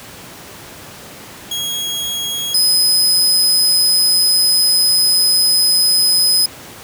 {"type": "tone pair in turn", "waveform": "sawtooth", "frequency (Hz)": [3299, 5039], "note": ["G#7", "D#8"], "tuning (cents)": [-12, 21], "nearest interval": "perfect fifth", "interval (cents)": 733, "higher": "second", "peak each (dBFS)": [-16, -8], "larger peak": "second", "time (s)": [[1.51, 2.54], [2.54, 6.46]], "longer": "second", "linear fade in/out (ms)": 5, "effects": ["pink hiss -35 dBFS RMS until 6.83 s", "high-pass 100 Hz 12 dB/octave"]}